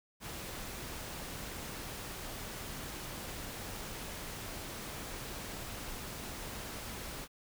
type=noise; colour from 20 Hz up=pink; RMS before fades=-43 dBFS; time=0.2-7.28 s; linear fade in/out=50 ms; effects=none